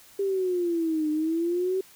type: exponential two-way sweep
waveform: sine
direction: down then up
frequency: 399.9 to 302.7 to 383.4 Hz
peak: -23 dBFS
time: 0.19-1.81 s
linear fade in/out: 5 ms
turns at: 1.1 s
effects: white hiss -53 dBFS RMS until 1.95 s